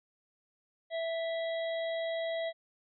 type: harmonic tone with a mistuned harmonic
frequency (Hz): 659.3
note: E5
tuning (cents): 0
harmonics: 1 / 3 / 5 / 6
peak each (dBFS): -32 / -42 / -46 / -48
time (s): 0.9-2.53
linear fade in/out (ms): 50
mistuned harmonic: 6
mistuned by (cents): -52
effects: none